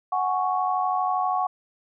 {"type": "chord", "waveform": "sine", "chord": "F# suspended second", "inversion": "none", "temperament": "just", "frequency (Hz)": [740, 832.5, 1110], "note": ["F#5", "G#5", "C#6"], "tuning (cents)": [0, 4, 2], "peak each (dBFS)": [-24, -29, -26], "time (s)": [0.12, 1.47], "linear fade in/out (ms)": 5, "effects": []}